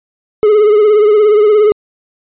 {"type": "tone with vibrato", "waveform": "triangle", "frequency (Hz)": 422, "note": "G#4", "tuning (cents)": 28, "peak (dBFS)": -3, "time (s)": [0.43, 1.72], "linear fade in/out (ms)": 0, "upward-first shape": "triangle", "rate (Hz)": 17, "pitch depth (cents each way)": 64, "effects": ["resampled to 8000 Hz"]}